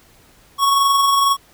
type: tone with amplitude modulation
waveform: square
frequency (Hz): 1108.7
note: C#6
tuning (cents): 0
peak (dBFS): -12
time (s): 0.58-1.37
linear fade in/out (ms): 50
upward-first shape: sine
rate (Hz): 22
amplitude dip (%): 30
effects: pink hiss -51 dBFS RMS until 1.53 s